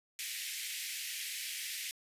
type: high-pass noise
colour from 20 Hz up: pink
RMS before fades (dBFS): -40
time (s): 0.19-1.91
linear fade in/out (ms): 0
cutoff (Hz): 1900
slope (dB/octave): 48
effects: resampled to 32000 Hz